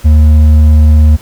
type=tone with hard clipping; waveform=triangle; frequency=76.4 Hz; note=D#2; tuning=31 cents flat; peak=-3 dBFS; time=0.04-1.17 s; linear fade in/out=20 ms; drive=8 dB; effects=pink hiss -36 dBFS RMS until 1.21 s